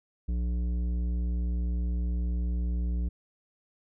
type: tone with tanh clipping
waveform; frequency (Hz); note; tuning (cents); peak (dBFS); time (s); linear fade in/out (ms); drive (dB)
sine; 59.7; A#1; +42; -28; 0.28-3.09; 10; 11
effects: none